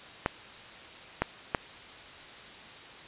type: clicks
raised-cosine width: 0.5 ms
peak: -10 dBFS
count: 3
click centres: 0.261 / 1.22 / 1.548 s
effects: white hiss -47 dBFS RMS until 3.07 s + resampled to 8000 Hz